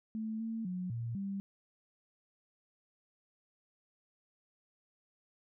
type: tone with pitch steps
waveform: sine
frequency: 219.7 / 225.1 / 181.9 / 116.6 / 197 Hz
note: A3 / A3 / F#3 / A#2 / G3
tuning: -2 / +40 / -29 / +1 / +9 cents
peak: -35 dBFS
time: 0.15-1.4 s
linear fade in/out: 0 ms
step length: 250 ms
effects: none